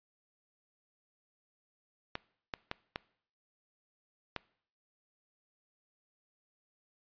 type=clicks; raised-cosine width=0.3 ms; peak=-19 dBFS; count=5; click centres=2.154 / 2.538 / 2.714 / 2.959 / 4.363 s; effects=noise-tail reverb RT60 0.6 s tail -22 dB re dry + resampled to 11025 Hz